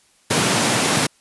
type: high-pass noise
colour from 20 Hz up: pink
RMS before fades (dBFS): -18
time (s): 0.3-1.07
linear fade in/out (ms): 10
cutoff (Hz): 110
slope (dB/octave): 48
effects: white hiss -57 dBFS RMS until 1.2 s + resampled to 24000 Hz